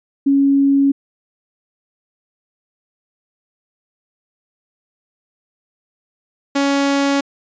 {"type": "tone pair in turn", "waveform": ["sine", "sawtooth"], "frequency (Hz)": [277.2, 279.3], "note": ["C#4", "C#4"], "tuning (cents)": [0, 13], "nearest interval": "unison", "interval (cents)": 13, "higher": "second", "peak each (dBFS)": -10, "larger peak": "neither", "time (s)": [[0.26, 0.92], [6.55, 7.21]], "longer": "neither", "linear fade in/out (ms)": 10, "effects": ["resampled to 16000 Hz"]}